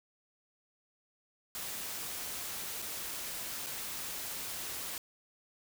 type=noise with dropouts; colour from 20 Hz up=white; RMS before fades=-40 dBFS; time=1.55-4.98 s; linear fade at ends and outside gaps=1 ms; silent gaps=2.819-2.823 / 3.663-3.667 s; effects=none